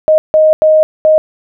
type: tone bursts at uneven times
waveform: sine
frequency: 623 Hz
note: D#5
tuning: 2 cents sharp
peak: -4 dBFS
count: 4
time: 0.08-0.18 / 0.34-0.53 / 0.62-0.83 / 1.05-1.18 s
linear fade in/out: 0 ms
effects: none